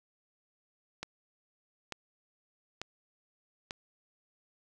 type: click train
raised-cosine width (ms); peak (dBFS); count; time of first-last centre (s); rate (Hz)
0.2; -20; 4; 1.03-3.709; 1.12
effects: none